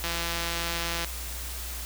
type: click train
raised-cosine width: 0.2 ms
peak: -13 dBFS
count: 171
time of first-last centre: 0.04-1.046 s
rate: 169 Hz
effects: added 60 Hz sine -36 dBFS peak until 1.85 s + white hiss -38 dBFS RMS until 1.85 s